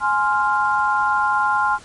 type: chord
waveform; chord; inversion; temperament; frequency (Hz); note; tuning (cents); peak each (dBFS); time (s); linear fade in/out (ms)
sine; F minor; first; equal with one note detuned; 837.4 / 1046.5 / 1396.9; Ab5 / C6 / F6; +14 / 0 / 0; -20; 0-1.79; 50
effects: pink hiss -44 dBFS RMS until 1.84 s + MP3 48 kbps